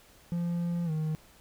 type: tone with pitch glide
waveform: triangle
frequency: 172.3 to 156.19 Hz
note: F3 to D#3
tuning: -23 to +7 cents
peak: -26 dBFS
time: 0.32-1.15 s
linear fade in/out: 0 ms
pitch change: -170 cents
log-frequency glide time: 0.85-0.91 s
effects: pink hiss -58 dBFS RMS until 1.4 s